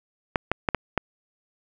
clicks, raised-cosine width 0.5 ms, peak -6 dBFS, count 5, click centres 0.358 / 0.516 / 0.688 / 0.747 / 0.977 s, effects none

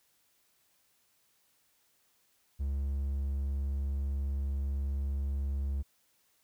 triangle tone, 69.2 Hz, C#2, 2 cents flat, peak -28 dBFS, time 2.59-5.83 s, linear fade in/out 20 ms, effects white hiss -71 dBFS RMS until 6.43 s

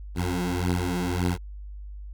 15% pulse beating tone pair, 88.2 / 90 Hz, F2 / F#2, +18 / -47 cents, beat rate 1.8 Hz, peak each -21 dBFS, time 0.15-1.38 s, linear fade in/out 50 ms, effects added 50 Hz sine -36 dBFS peak until 2.13 s

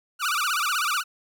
sawtooth tone with vibrato, 1311 Hz, E6, 10 cents flat, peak -19 dBFS, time 0.19-1.04 s, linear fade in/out 50 ms, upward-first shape sine, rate 16 Hz, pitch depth 230 cents each way, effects none

